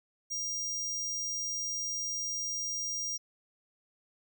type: tone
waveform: square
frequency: 5700 Hz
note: F8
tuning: 34 cents sharp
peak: -33 dBFS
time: 0.3-3.18 s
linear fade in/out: 20 ms
effects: none